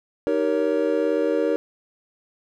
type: chord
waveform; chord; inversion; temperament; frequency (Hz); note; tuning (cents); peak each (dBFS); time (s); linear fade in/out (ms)
triangle; Eb dominant seventh; none; just; 311.1 / 388.9 / 466.7 / 560; Eb4 / G4 / Bb4 / Db5; 0 / -14 / +2 / +18; -23 / -25 / -21 / -23; 0.27-1.56; 0
effects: none